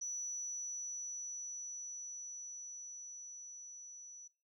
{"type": "tone with level ramp", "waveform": "sine", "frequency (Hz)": 5920, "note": "F#8", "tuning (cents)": 0, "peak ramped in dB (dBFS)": [-37, -50], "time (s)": [0.01, 4.28], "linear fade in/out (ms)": 10, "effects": ["noise-tail reverb RT60 0.3 s tail -21 dB re dry", "tanh soft clip ceiling -34 dBFS"]}